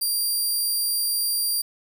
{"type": "tone", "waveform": "10% pulse", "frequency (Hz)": 4751, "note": "D8", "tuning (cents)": 19, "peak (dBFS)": -15, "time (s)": [0.01, 1.62], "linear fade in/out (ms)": 10, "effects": []}